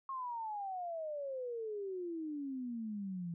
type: exponential sweep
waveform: sine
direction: down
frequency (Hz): 1088 to 166.2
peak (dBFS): -38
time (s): 0.09-3.34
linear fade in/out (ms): 2
effects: none